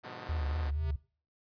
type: chord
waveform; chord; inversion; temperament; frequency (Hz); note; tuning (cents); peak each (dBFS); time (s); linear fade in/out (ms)
5% pulse; G# diminished seventh; none; just; 103.83 / 124.59 / 149.51 / 179.41; G#2 / B2 / D3 / F3; 0 / +16 / +31 / +47; -38 / -36 / -39 / -37; 0.03-0.71; 20
type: tone with vibrato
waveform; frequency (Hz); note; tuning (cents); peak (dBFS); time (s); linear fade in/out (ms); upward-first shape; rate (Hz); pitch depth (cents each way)
sine; 75; D2; +37; -30; 0.29-0.96; 5; sine; 4.2; 93
type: tone with exponential growth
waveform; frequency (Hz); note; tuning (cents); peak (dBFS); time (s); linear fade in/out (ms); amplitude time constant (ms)
square; 132; C3; +16; -37; 0.56-0.91; 5; 74
effects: noise-tail reverb RT60 0.4 s tail -21 dB re dry + resampled to 11025 Hz